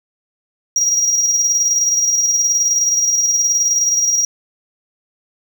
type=tone with tremolo; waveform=triangle; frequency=5710 Hz; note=F8; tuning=37 cents sharp; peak=-10 dBFS; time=0.76-4.25 s; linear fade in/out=2 ms; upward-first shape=square; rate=19 Hz; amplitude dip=35%; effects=none